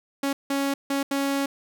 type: tone bursts at uneven times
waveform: sawtooth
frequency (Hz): 277.2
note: C#4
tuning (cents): 0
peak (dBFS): -19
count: 4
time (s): 0.23-0.33 / 0.5-0.74 / 0.9-1.03 / 1.11-1.46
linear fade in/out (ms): 5
effects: none